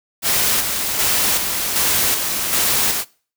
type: noise with tremolo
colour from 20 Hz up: white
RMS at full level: -17 dBFS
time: 0.22-3.05 s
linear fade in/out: 50 ms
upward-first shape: square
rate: 1.3 Hz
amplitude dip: 40%
effects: noise-tail reverb RT60 0.4 s tail -22 dB re dry